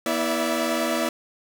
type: tone cluster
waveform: sawtooth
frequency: 242.2 / 326.1 / 580 / 662 Hz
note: B3 / E4 / D5 / E5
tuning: -34 / -19 / -22 / +7 cents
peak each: -24 dBFS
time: 0.06-1.09 s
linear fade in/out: 2 ms
effects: none